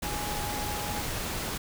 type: tone in noise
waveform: sine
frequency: 831 Hz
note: G#5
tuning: 1 cent sharp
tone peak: -36 dBFS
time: 0.04-1.02 s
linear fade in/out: 10 ms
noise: pink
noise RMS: -33 dBFS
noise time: 0.02-1.58 s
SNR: -6 dB
effects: none